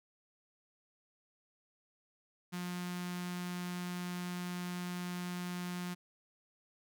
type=tone with notch filter; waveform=sawtooth; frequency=178 Hz; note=F3; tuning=33 cents sharp; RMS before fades=-40 dBFS; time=2.52-5.95 s; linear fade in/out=20 ms; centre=490 Hz; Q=0.75; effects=none